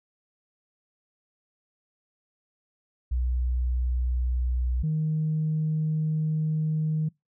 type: tone pair in turn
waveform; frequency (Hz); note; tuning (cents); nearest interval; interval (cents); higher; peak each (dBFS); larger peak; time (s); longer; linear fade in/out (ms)
sine; 62 / 155.78; B1 / D#3; +7 / +2; octave + major third; 1595; second; -22; neither; 3.11-4.83 / 4.83-7.09; second; 10
effects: noise-tail reverb RT60 0.2 s tail -26 dB re dry + tanh soft clip ceiling -19 dBFS